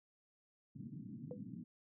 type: band-pass noise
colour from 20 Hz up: white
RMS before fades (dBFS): -49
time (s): 0.75-1.64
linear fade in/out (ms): 10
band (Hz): 120 to 260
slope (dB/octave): 48
type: tone with exponential decay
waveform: sine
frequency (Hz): 493.9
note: B4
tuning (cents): 0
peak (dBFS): -40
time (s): 1.31-1.42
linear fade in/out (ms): 1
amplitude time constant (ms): 23
effects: none